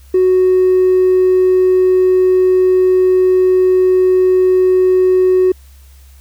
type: tone with hard clipping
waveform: sine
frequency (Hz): 370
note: F#4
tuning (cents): 0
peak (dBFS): -8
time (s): 0.14-5.52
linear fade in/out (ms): 5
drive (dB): 1
effects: added 67 Hz sine -38 dBFS peak until 6.2 s + white hiss -50 dBFS RMS until 6.2 s